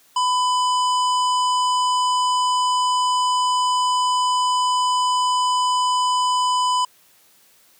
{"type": "harmonic tone with a mistuned harmonic", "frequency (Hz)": 1000, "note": "B5", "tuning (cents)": 21, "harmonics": [1, 3, 5, 7, 8], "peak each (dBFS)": [-17, -27, -31, -34, -35], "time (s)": [0.16, 6.85], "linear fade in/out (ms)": 5, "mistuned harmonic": 8, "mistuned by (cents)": 55, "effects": ["white hiss -55 dBFS RMS until 7.79 s", "high-pass 100 Hz 12 dB/octave"]}